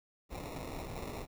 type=noise with sample-and-hold; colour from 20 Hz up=pink; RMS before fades=-42 dBFS; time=0.29-1.27 s; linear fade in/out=50 ms; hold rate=1575 Hz; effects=none